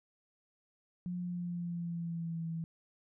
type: tone with pitch glide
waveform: sine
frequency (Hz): 178.1 to 164.26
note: F3 to E3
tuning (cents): +34 to -6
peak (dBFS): -35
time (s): 1.06-2.64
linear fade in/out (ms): 0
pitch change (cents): -140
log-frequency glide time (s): 1.18-2.47
effects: none